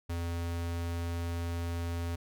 square tone, 85.1 Hz, F2, 44 cents flat, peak -33 dBFS, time 0.09-2.16 s, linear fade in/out 10 ms, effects none

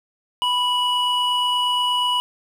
triangle tone pair together, 987.8 / 2935 Hz, B5 / F#7, 0 / -15 cents, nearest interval octave + perfect fifth, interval 1885 cents, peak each -19 dBFS, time 0.42-2.2 s, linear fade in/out 0 ms, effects none

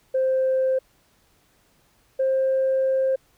sine tone pair in turn, 523.3 / 529.1 Hz, C5 / C5, 0 / +19 cents, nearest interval unison, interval 19 cents, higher second, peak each -17 dBFS, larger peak neither, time 0.14-0.79 / 2.19-3.16 s, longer second, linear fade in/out 10 ms, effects tanh soft clip ceiling -15 dBFS + pink hiss -62 dBFS RMS until 3.37 s

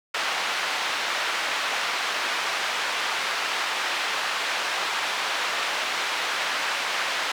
pink band-pass noise, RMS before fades -27 dBFS, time 0.14-7.32 s, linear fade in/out 5 ms, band 970 to 3900 Hz, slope 12 dB/octave, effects none

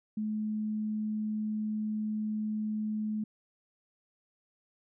sine tone, 214.3 Hz, A3, 45 cents flat, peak -30 dBFS, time 0.17-3.24 s, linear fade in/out 5 ms, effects none

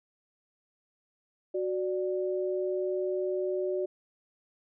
sine tone pair together, 370 / 589.5 Hz, F#4 / D5, 0 / +6 cents, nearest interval minor sixth, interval 806 cents, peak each -29 / -33 dBFS, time 1.54-3.86 s, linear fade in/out 10 ms, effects none

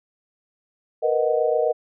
sine chord, B major seventh, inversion third, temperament equal, 466.2 / 493.9 / 622.3 / 740 Hz, A#4 / B4 / D#5 / F#5, 0 / 0 / 0 / 0 cents, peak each -22 / -24 / -22 / -28 dBFS, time 1.02-1.73 s, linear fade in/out 20 ms, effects none

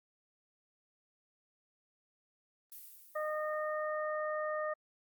violet noise with exponential decay, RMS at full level -48 dBFS, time 2.72-4.15 s, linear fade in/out 0 ms, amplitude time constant 310 ms
harmonic tone, 613 Hz, D#5, 26 cents flat, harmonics 1 / 2 / 3, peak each -35 / -39 / -43 dBFS, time 3.15-4.74 s, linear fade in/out 10 ms
effects Opus 32 kbps

